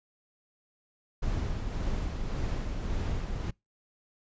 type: noise with tremolo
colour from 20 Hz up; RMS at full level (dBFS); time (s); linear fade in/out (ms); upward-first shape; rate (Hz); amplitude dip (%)
brown; -30; 1.22-3.51; 10; sine; 1.8; 35
effects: noise-tail reverb RT60 0.2 s tail -26 dB re dry + resampled to 16000 Hz